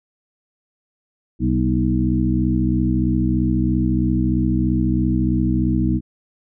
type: harmonic tone with a mistuned harmonic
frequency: 63.1 Hz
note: B1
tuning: 38 cents sharp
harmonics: 1 / 2 / 3 / 4 / 5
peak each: -22 / -22 / -22 / -22 / -22 dBFS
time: 1.39-6.01 s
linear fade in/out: 50 ms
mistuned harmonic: 4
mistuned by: -59 cents
effects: none